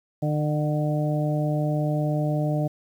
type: harmonic tone with a mistuned harmonic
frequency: 150.7 Hz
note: D3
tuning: 45 cents sharp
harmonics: 1 / 2 / 3 / 4 / 5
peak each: -23 / -29 / -37 / -29 / -35 dBFS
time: 0.22-2.68 s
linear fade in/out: 10 ms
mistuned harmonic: 5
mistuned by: -18 cents
effects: 9-bit